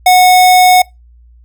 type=tone; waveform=square; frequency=733 Hz; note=F#5; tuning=16 cents flat; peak=-4 dBFS; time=0.06-0.82 s; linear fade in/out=5 ms; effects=noise-tail reverb RT60 0.2 s tail -24 dB re dry + added 59 Hz sine -39 dBFS peak until 1.44 s